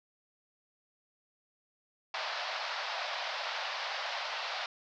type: band-pass noise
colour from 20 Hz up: pink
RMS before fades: -37 dBFS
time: 2.14-4.66 s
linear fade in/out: 2 ms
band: 600 to 5100 Hz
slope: 48 dB/octave
effects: none